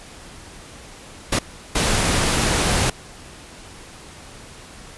pink noise bursts at uneven times, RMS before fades -19 dBFS, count 2, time 1.32-1.39 / 1.75-2.9 s, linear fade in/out 5 ms, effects pink hiss -41 dBFS RMS until 4.97 s + resampled to 24000 Hz

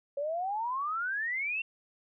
sine exponential sweep, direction up, 552 to 2751 Hz, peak -30 dBFS, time 0.17-1.62 s, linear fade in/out 5 ms, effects none

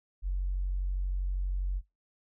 sine tone, 46.25 Hz, F#1, in tune, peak -27 dBFS, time 0.22-1.82 s, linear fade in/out 50 ms, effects noise-tail reverb RT60 0.2 s tail -23 dB re dry + tanh soft clip ceiling -23 dBFS

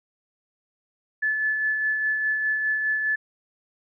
sine tone with tremolo, 1732 Hz, A6, 28 cents flat, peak -20 dBFS, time 1.22-3.16 s, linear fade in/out 10 ms, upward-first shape sine, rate 4.9 Hz, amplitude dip 35%, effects none

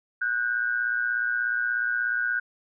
sine tone pair together, 1470.3 / 1587 Hz, F#6 / G6, -11 / +21 cents, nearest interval minor second, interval 132 cents, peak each -25 / -28 dBFS, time 0.21-2.4 s, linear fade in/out 10 ms, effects none

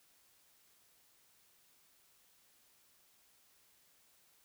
silence, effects white hiss -69 dBFS RMS until 4.44 s

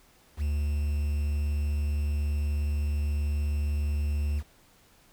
triangle tone with quantisation, 73.42 Hz, D2, in tune, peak -23 dBFS, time 0.37-4.43 s, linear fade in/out 50 ms, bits 8, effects pink hiss -60 dBFS RMS until 5.12 s

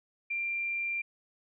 sine tone, 2375 Hz, D7, 19 cents sharp, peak -30 dBFS, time 0.3-1.02 s, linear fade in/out 10 ms, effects none

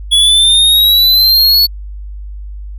square exponential sweep, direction up, 3367 to 4435 Hz, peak -6 dBFS, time 0.11-1.67 s, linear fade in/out 20 ms, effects added 50 Hz sine -23 dBFS peak until 2.78 s

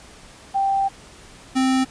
sine / square tone pair in turn, 784 / 261.6 Hz, G5 / C4, 0 / 0 cents, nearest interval octave + perfect fifth, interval 1900 cents, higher first, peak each -17 dBFS, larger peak neither, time 0.54-0.89 / 1.55-1.85 s, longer first, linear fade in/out 20 ms, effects pink hiss -45 dBFS RMS until 1.9 s + resampled to 22050 Hz

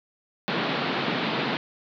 pink band-pass noise, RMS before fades -27 dBFS, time 0.48-1.57 s, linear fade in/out 0 ms, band 140 to 4200 Hz, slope 48 dB/octave, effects none

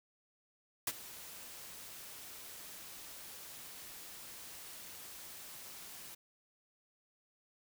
white noise with ADSR envelope, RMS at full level -33 dBFS, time 0.87-6.15 s, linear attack 4 ms, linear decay 42 ms, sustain -17 dB, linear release 8 ms, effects none

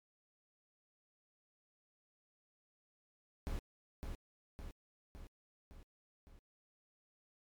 brown noise with echo, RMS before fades -39 dBFS, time 3.47-3.59 s, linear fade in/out 0 ms, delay 560 ms, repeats 5, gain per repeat -4 dB, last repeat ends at 6.39 s, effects MP3 96 kbps

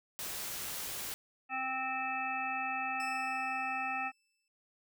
white noise, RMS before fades -40 dBFS, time 0.19-1.14 s, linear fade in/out 0 ms
harmonic tone, 261.6 Hz, C4, in tune, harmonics 1 / 3 / 5 / 7 / 9 / 10, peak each -48 / -37 / -40 / -42 / -48 / -38 dBFS, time 1.49-4.12 s, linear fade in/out 50 ms
20% pulse tone with exponential decay, 2641 Hz, E7, 3 cents sharp, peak -37 dBFS, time 3-4.48 s, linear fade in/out 1 ms, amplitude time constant 320 ms
effects none

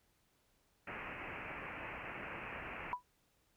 white low-pass noise, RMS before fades -46 dBFS, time 0.87-2.93 s, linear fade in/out 5 ms, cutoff 2700 Hz, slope 96 dB/octave
sine tone with exponential decay, 987.8 Hz, B5, in tune, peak -30 dBFS, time 2.93-3.03 s, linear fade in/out 0 ms, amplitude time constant 20 ms
effects pink hiss -75 dBFS RMS until 3.56 s

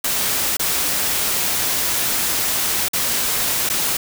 white noise with dropouts, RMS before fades -20 dBFS, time 0.04-3.97 s, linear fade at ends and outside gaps 5 ms, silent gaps 0.569-0.594 / 2.885-2.933 / 3.691-3.698 s, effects none

